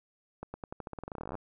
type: accelerating click train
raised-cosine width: 1 ms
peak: -25 dBFS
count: 23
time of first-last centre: 0.43-1.353 s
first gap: 110 ms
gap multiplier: 0.89
effects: none